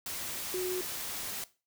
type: tone in noise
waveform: sine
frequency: 366.5 Hz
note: F#4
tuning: 16 cents flat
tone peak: -31 dBFS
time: 0.54-0.81 s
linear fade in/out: 2 ms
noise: white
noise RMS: -38 dBFS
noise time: 0.06-1.44 s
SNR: +4 dB
effects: noise-tail reverb RT60 0.3 s tail -17 dB re dry